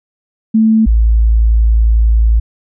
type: tone pair in turn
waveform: sine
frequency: 220.8 / 55.55 Hz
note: A3 / A1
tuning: +6 / +17 cents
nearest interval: 2 octaves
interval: 2389 cents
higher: first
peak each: -6 dBFS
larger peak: neither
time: 0.54-0.86 / 0.86-2.4 s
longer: second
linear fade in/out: 10 ms
effects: none